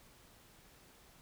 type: silence
effects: pink hiss -62 dBFS RMS until 1.21 s